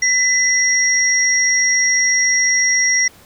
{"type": "tone pair together", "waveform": "sine", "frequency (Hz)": [2000, 5646], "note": ["B6", "F8"], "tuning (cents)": [21, 18], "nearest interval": "octave + tritone", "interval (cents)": 1797, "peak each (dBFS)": -15, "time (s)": [0.02, 3.08], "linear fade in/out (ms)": 5, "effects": ["pink hiss -46 dBFS RMS until 3.25 s"]}